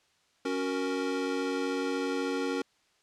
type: chord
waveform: square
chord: F# major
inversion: second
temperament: equal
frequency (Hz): 277.2 / 370 / 466.2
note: C#4 / F#4 / A#4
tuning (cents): 0 / 0 / 0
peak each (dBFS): -33 / -36 / -34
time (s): 0.45-2.62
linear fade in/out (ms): 5
effects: white hiss -68 dBFS RMS until 3.02 s + low-pass 6000 Hz 12 dB/octave